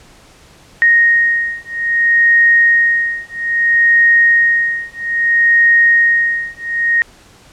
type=beating tone pair; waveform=sine; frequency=1864.7 / 1865.31 Hz; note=A#6 / A#6; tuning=0 / +1 cents; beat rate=0.61 Hz; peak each=-12 dBFS; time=0.82-7.02 s; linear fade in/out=0 ms; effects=pink hiss -44 dBFS RMS until 7.52 s + low-pass 9000 Hz 12 dB/octave